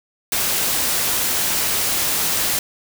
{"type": "noise", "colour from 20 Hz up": "white", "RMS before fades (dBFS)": -20, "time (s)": [0.32, 2.59], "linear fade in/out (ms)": 2, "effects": []}